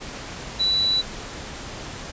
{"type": "tone in noise", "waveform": "sine", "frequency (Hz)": 3951, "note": "B7", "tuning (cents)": 0, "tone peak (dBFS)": -18, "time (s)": [0.59, 1.02], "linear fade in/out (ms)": 20, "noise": "pink", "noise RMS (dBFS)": -35, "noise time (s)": [0, 2.12], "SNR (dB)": 14, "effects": ["resampled to 16000 Hz"]}